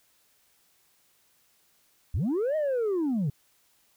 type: linear two-way sweep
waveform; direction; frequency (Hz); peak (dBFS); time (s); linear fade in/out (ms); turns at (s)
sine; up then down; 56.9 to 635 to 128.4; -22; 2.14-3.3; 5; 2.56
effects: tanh soft clip ceiling -23 dBFS + white hiss -66 dBFS RMS until 3.96 s